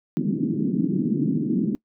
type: band-pass noise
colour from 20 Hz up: white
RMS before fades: -23 dBFS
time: 0.17-1.75 s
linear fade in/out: 0 ms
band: 150 to 320 Hz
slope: 48 dB/octave
effects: noise-tail reverb RT60 0.1 s tail -23 dB re dry

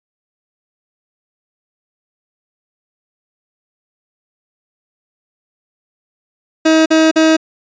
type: tone bursts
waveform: 30% pulse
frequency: 318.3 Hz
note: D#4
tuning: 39 cents sharp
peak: -5 dBFS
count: 3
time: 6.65-7.368 s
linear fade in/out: 10 ms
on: 210 ms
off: 44 ms
effects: resampled to 16000 Hz

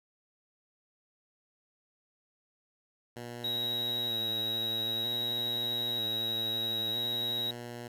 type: tone with vibrato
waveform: 10% pulse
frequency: 116.54 Hz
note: A#2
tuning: in tune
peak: -32 dBFS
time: 3.16-7.88 s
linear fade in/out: 5 ms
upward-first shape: square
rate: 0.53 Hz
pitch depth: 47 cents each way
type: tone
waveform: triangle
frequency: 3828 Hz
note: A#7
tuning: 45 cents sharp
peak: -29 dBFS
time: 3.44-7.51 s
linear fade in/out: 5 ms
effects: none

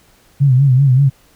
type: tone with vibrato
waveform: sine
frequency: 133.4 Hz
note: C3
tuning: 34 cents sharp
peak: -7 dBFS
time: 0.4-1.1 s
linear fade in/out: 20 ms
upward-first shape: sine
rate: 5.2 Hz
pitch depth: 110 cents each way
effects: pink hiss -51 dBFS RMS until 1.35 s

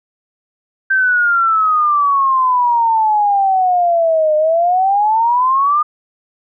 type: exponential two-way sweep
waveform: sine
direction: down then up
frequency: 1568 to 607 to 1225 Hz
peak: -10 dBFS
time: 0.9-5.83 s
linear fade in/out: 10 ms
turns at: 4.36 s
effects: none

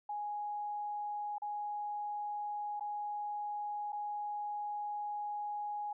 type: tone with dropouts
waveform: sine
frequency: 830.6 Hz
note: G#5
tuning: in tune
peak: -36 dBFS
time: 0.09-5.93 s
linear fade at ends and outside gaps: 5 ms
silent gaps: 1.383-1.419 / 2.797-2.807 / 3.922-3.928 s
effects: none

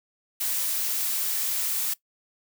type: noise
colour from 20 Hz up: blue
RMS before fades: -27 dBFS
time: 0.4-1.94 s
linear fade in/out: 10 ms
effects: noise-tail reverb RT60 0.1 s tail -19 dB re dry

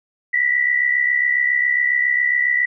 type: tone pair together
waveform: sine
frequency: 1908.2 / 1975.5 Hz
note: A#6 / B6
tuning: +40 / 0 cents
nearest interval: minor second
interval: 60 cents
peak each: -21 / -16 dBFS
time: 0.33-2.66 s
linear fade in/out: 10 ms
effects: none

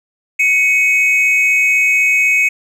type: tone pair together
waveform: triangle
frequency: 2218 / 2534 Hz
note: C#7 / D#7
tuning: 0 / +31 cents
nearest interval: major second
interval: 231 cents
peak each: -11 dBFS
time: 0.39-2.49 s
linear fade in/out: 10 ms
effects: none

